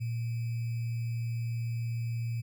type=tone with sample-and-hold; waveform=sine; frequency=116.54 Hz; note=A#2; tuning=in tune; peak=-30 dBFS; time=0-2.42 s; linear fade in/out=20 ms; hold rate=2450 Hz; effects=none